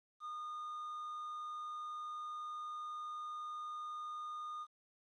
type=tone with quantisation; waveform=triangle; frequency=1223 Hz; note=D#6; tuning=30 cents flat; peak=-40 dBFS; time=0.2-4.67 s; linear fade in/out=50 ms; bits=11; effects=low-pass 6000 Hz 12 dB/octave